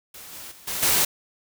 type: noise with level steps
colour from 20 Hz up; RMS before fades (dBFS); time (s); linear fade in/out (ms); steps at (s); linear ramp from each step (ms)
white; -42 / -39 / -48 / -29 / -20; 0.14-1.05; 5; 0.32 / 0.51 / 0.67 / 0.82; 10
effects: none